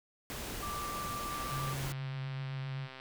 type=noise; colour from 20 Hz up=pink; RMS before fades=-41 dBFS; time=0.3-1.92 s; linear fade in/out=0 ms
type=tone; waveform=sine; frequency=1174.7 Hz; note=D6; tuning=in tune; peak=-38 dBFS; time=0.62-1.74 s; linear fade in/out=10 ms
type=click train; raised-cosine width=0.3 ms; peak=-31 dBFS; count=221; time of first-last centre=1.32-2.999 s; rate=131 Hz
type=tone with vibrato; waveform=sine; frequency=136.6 Hz; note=C#3; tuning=25 cents flat; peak=-36 dBFS; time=1.48-2.89 s; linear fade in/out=50 ms; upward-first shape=triangle; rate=7.8 Hz; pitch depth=31 cents each way
effects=none